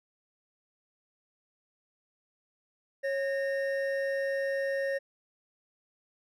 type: tone pair together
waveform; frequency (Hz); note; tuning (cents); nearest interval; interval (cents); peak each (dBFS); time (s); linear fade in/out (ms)
triangle; 548 / 1840; C#5 / A#6; -20 / -23; octave + major sixth; 2097; -27 / -34; 3.03-4.99; 20
effects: none